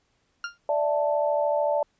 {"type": "tone with exponential decay", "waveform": "40% pulse", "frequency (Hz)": 1400, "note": "F6", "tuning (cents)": 4, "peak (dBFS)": -25, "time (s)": [0.44, 0.58], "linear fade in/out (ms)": 2, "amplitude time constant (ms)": 29}
{"type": "chord", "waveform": "sine", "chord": "D suspended second", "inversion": "none", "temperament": "just", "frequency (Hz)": [587.3, 660.7, 881], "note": ["D5", "E5", "A5"], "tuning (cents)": [0, 4, 2], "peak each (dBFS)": [-23, -28, -28], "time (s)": [0.69, 1.83], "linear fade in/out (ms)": 2}
{"effects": ["pink hiss -70 dBFS RMS until 1.99 s", "resampled to 16000 Hz"]}